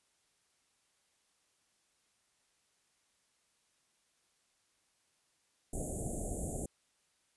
pink band-stop noise, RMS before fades -38 dBFS, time 5.73-6.66 s, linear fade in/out 5 ms, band 750 to 6900 Hz, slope 96 dB/octave, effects white hiss -75 dBFS RMS until 7.36 s + resampled to 24000 Hz

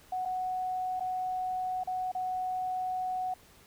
sine tone with dropouts, 740 Hz, F#5, in tune, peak -30 dBFS, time 0.12-3.34 s, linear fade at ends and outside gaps 5 ms, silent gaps 0.252-0.256 / 0.997-1.005 / 1.836-1.873 / 2.117-2.149 s, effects pink hiss -58 dBFS RMS until 3.66 s

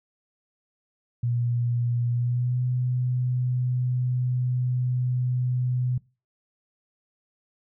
sine tone with pitch glide, 120 to 125.31 Hz, B2 to B2, -49 to +26 cents, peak -22 dBFS, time 1.23-5.98 s, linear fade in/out 5 ms, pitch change +75 cents, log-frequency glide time 2.11-2.62 s, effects noise-tail reverb RT60 0.3 s tail -22 dB re dry

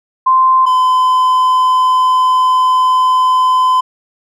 sine / triangle tone pair in turn, 1040 / 1020.4 Hz, C6 / C6, -11 / -44 cents, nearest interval unison, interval 33 cents, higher first, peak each -6 dBFS, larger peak neither, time 0.26-0.66 / 0.66-3.81 s, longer second, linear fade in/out 10 ms, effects none

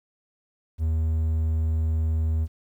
triangle tone, 79.7 Hz, D#2, 42 cents sharp, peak -19 dBFS, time 0.78-2.48 s, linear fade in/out 50 ms, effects 10-bit

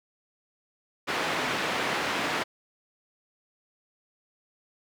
white band-pass noise, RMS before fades -29 dBFS, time 1.07-2.44 s, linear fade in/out 20 ms, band 160 to 2200 Hz, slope 12 dB/octave, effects none

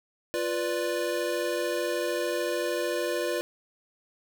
square chord, B diminished, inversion second, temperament equal, 349.2 / 493.9 / 587.3 Hz, F4 / B4 / D5, 0 / 0 / 0 cents, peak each -32 dBFS, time 0.34-3.41 s, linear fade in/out 0 ms, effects none

